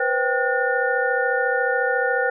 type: tone cluster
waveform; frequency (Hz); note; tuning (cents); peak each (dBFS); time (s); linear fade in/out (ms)
sine; 488.9 / 523 / 783 / 1448 / 1800; B4 / C5 / G5 / F#6 / A6; -18 / -1 / -2 / -38 / +39; -24 / -25 / -26 / -23 / -27; 0-2.3; 5
effects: none